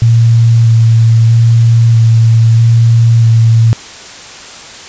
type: tone with vibrato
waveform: sine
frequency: 114.6 Hz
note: A#2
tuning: 29 cents flat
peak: -3 dBFS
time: 0.02-3.73 s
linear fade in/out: 0 ms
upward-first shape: square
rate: 0.78 Hz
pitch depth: 13 cents each way
effects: white hiss -29 dBFS RMS until 4.88 s + resampled to 16000 Hz